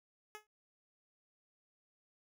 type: tone with exponential decay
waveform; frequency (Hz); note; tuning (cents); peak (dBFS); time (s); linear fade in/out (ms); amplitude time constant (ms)
10% pulse; 424.6; G#4; +38; -35; 0.35-0.47; 0; 24
effects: none